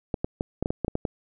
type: clicks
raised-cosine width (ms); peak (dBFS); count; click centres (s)
2; -12; 10; 0.142 / 0.245 / 0.409 / 0.626 / 0.659 / 0.705 / 0.847 / 0.881 / 0.954 / 1.052
effects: none